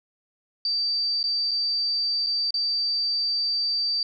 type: tone with dropouts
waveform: sine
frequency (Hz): 4648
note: D8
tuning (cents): -19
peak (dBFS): -22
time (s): 0.65-4.03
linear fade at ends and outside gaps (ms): 2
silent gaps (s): 1.23-1.239 / 1.511-1.514 / 2.264-2.268 / 2.507-2.541
effects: none